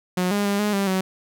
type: tone with pitch steps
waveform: sawtooth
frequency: 181.5 / 203.9 / 201.2 / 208.6 / 197.8 / 188.2 Hz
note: F#3 / G#3 / G3 / G#3 / G3 / F#3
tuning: -33 / -32 / +45 / +8 / +16 / +30 cents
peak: -16 dBFS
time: 0.17-1.01 s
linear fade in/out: 5 ms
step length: 140 ms
effects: none